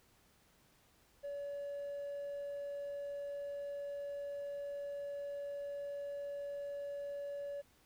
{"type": "tone", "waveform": "triangle", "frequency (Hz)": 569, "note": "C#5", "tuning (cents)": 45, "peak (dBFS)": -37, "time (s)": [1.23, 7.62], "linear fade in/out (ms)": 20, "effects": ["tanh soft clip ceiling -35 dBFS", "pink hiss -69 dBFS RMS until 7.85 s"]}